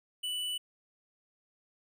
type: tone with hard clipping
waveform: sine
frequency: 2971 Hz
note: F#7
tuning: 6 cents sharp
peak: -34 dBFS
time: 0.23-0.58 s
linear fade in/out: 10 ms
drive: 12 dB
effects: none

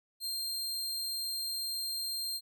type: tone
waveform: sawtooth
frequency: 4186 Hz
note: C8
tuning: in tune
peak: -31 dBFS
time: 0.2-2.41 s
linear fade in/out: 50 ms
effects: none

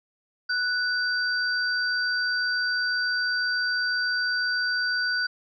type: tone pair together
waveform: sine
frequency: 1480 / 4694 Hz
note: F#6 / D8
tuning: 0 / -2 cents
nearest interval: octave + minor sixth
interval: 1998 cents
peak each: -24 / -29 dBFS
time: 0.49-5.27 s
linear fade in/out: 10 ms
effects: none

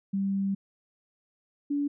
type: tone pair in turn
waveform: sine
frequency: 196 / 287 Hz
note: G3 / D4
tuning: 0 / -40 cents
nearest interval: perfect fifth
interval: 660 cents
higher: second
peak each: -25 dBFS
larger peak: neither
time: 0.13-0.55 / 1.7-1.88 s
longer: first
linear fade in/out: 10 ms
effects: none

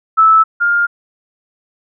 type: tone pair in turn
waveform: sine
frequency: 1310 / 1407.4 Hz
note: E6 / F6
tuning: -11 / +13 cents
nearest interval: minor second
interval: 124 cents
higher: second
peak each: -5 / -10 dBFS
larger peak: first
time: 0.17-0.44 / 0.6-0.87 s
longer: neither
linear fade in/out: 20 ms
effects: none

